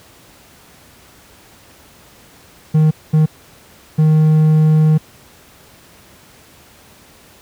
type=tone bursts at uneven times; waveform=triangle; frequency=155.56 Hz; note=D#3; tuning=in tune; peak=-6 dBFS; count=3; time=2.74-2.91 / 3.13-3.26 / 3.98-4.98 s; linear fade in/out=10 ms; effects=pink hiss -45 dBFS RMS until 7.41 s + high-pass 60 Hz 12 dB/octave